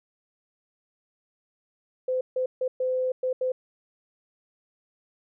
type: tone bursts at uneven times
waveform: sine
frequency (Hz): 512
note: C5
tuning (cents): -38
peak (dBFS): -23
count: 6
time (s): 2.08-2.21 / 2.36-2.46 / 2.61-2.68 / 2.8-3.12 / 3.23-3.33 / 3.41-3.52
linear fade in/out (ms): 5
effects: none